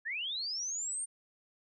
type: linear sweep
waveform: sine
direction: up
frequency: 1661.2 to 8930 Hz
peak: -34 dBFS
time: 0.05-1.06 s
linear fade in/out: 20 ms
effects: none